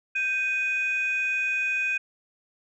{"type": "tone pair together", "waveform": "sine", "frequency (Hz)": [1568, 2489], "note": ["G6", "D#7"], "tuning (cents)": [0, 0], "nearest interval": "minor sixth", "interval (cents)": 800, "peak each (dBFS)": [-29, -23], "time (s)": [0.15, 1.98], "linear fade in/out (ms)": 10, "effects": ["tanh soft clip ceiling -19 dBFS"]}